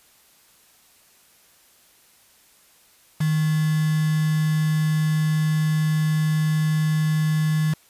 sine tone with quantisation, 155.56 Hz, D#3, in tune, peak -18 dBFS, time 3.2-7.74 s, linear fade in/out 10 ms, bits 5, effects white hiss -56 dBFS RMS until 7.89 s + resampled to 32000 Hz

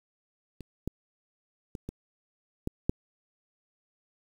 clicks, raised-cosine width 3 ms, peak -29 / -18 / -24 / -23 / -17 / -11 dBFS, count 6, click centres 0.607 / 0.876 / 1.752 / 1.89 / 2.674 / 2.895 s, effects 8-bit

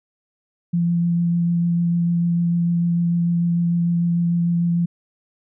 sine tone with vibrato, 171.3 Hz, F3, 33 cents flat, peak -16 dBFS, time 0.73-4.86 s, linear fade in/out 10 ms, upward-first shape triangle, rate 6.7 Hz, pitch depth 13 cents each way, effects none

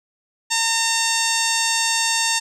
10% pulse tone with low-pass filter, 910 Hz, A#5, 42 cents flat, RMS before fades -20 dBFS, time 0.5-2.4 s, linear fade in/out 20 ms, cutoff 8100 Hz, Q 8, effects none

